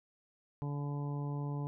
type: harmonic tone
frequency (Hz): 143.9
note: D3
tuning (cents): -35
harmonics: 1 / 2 / 3 / 4 / 5 / 6 / 7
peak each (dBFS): -35 / -44 / -48 / -54 / -55 / -50 / -52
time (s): 0.62-1.67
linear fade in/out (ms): 0
effects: none